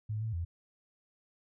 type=tone with pitch steps; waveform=sine; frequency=107.4 / 111.3 / 84.8 Hz; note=A2 / A2 / E2; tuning=-41 / +20 / +50 cents; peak=-32 dBFS; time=0.09-0.45 s; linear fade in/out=10 ms; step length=120 ms; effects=none